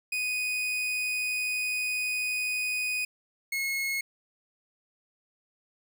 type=tone pair in turn; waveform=40% pulse; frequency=2489 / 2173 Hz; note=D#7 / C#7; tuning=0 / -35 cents; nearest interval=major second; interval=235 cents; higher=first; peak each=-27 dBFS; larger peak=neither; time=0.12-3.05 / 3.52-4.01 s; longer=first; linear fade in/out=5 ms; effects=none